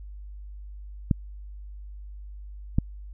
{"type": "clicks", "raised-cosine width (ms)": 5, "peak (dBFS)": -8, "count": 2, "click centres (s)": [1.112, 2.785], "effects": ["added 50 Hz sine -38 dBFS peak until 3.13 s"]}